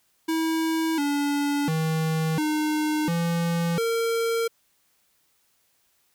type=tone with pitch steps; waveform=square; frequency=323.2 / 287 / 159.4 / 305.4 / 169.1 / 458.9 Hz; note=E4 / D4 / D#3 / D#4 / E3 / A#4; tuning=-34 / -40 / +42 / -32 / +44 / -27 cents; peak=-23 dBFS; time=0.28-4.48 s; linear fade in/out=10 ms; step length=700 ms; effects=white hiss -67 dBFS RMS until 6.14 s